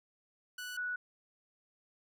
sawtooth / sine tone pair in turn, 1480 / 1473.1 Hz, F#6 / F#6, 0 / -8 cents, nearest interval unison, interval 8 cents, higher first, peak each -37 / -34 dBFS, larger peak second, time 0.58-0.77 / 0.77-0.96 s, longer neither, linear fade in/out 5 ms, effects none

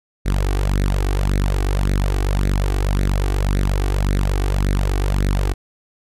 sawtooth tone with flanger, 48.33 Hz, G1, 24 cents flat, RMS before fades -18 dBFS, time 0.25-5.54 s, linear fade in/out 20 ms, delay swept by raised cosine 0.48 to 2.68 ms, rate 1.8 Hz, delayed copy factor +0.7, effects resampled to 32000 Hz

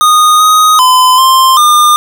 square tone with pitch steps, 1235 / 1251 / 1017 / 1050 / 1208 Hz, D#6 / D#6 / C6 / C6 / D6, -13 / +9 / -50 / +6 / +48 cents, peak -4 dBFS, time 0.01-1.96 s, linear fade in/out 0 ms, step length 390 ms, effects none

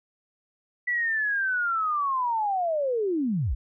sine linear sweep, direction down, 1975.5 to 42 Hz, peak -23 dBFS, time 0.87-3.55 s, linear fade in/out 10 ms, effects none

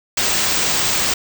white band-stop noise, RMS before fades -18 dBFS, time 0.17-1.14 s, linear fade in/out 5 ms, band 8600 to 16000 Hz, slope 96 dB/octave, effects none

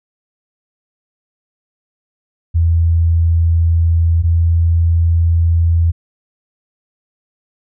sine tone pair in turn, 83.3 / 83.72 Hz, E2 / E2, +19 / +27 cents, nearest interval unison, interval 8 cents, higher second, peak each -9 dBFS, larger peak neither, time 2.54-4.23 / 4.23-5.92 s, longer neither, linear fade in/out 20 ms, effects none

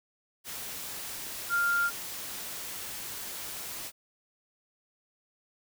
sine tone in noise, 1396.9 Hz, F6, in tune, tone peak -24 dBFS, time 1.49-1.91 s, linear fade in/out 50 ms, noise white, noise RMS -39 dBFS, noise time 0.44-3.92 s, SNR +12 dB, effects none

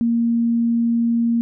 sine tone, 233.1 Hz, A#3, in tune, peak -15 dBFS, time 0.01-1.41 s, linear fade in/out 0 ms, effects none

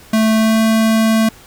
square tone with pitch glide, 220 to 222 Hz, A3 to A3, 0 to +16 cents, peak -11 dBFS, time 0.13-1.29 s, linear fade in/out 5 ms, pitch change +16 cents, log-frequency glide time 0.36-0.6 s, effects pink hiss -42 dBFS RMS until 1.46 s

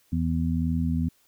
harmonic tone, 82.1 Hz, E2, 6 cents flat, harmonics 1 / 2 / 3, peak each -27 / -27 / -27 dBFS, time 0.12-1.09 s, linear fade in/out 10 ms, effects white hiss -64 dBFS RMS until 1.27 s

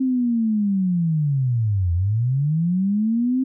sine linear two-way sweep, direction down then up, 265.2 to 83.4 to 265.2 Hz, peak -17 dBFS, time 0-3.44 s, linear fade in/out 10 ms, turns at 1.93 s, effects none

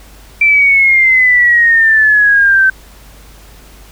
sine exponential sweep, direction down, 2349 to 1538 Hz, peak -5 dBFS, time 0.41-2.7 s, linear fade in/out 5 ms, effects added 50 Hz sine -37 dBFS peak until 3.91 s + pink hiss -41 dBFS RMS until 3.91 s

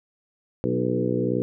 harmonic tone with a mistuned harmonic, 61.74 Hz, B1, in tune, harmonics 2 / 3 / 4 / 5 / 6 / 7 / 8, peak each -29 / -29 / -29 / -29 / -29 / -29 / -29 dBFS, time 0.64-1.42 s, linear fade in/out 0 ms, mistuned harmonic 5, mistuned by +24 cents, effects none

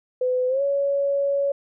sine tone with pitch glide, 505 to 560.3 Hz, B4 to C#5, +39 to +18 cents, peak -19 dBFS, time 0.21-1.52 s, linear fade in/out 5 ms, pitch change +179 cents, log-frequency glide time 0.48-0.62 s, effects none

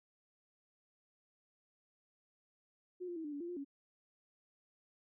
sine tone with pitch steps, 361.6 / 349.1 / 323.1 / 295.8 / 286.2 / 344.1 / 353.9 / 279.5 Hz, F#4 / F4 / E4 / D4 / D4 / F4 / F4 / C#4, -40 / -1 / -35 / +13 / -45 / -26 / +23 / +14 cents, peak -40 dBFS, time 3-3.648 s, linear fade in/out 20 ms, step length 81 ms, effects none

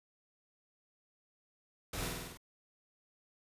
pink noise with echo, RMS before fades -40 dBFS, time 1.93-2.08 s, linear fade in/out 5 ms, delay 49 ms, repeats 6, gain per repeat -2 dB, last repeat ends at 2.374 s, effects resampled to 32000 Hz

